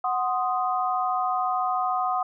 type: chord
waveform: sine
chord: C diminished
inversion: second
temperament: equal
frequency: 740 / 1046.5 / 1244.5 Hz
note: Gb5 / C6 / Eb6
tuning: 0 / 0 / 0 cents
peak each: -25 / -30 / -27 dBFS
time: 0.04-2.23 s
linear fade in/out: 5 ms
effects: none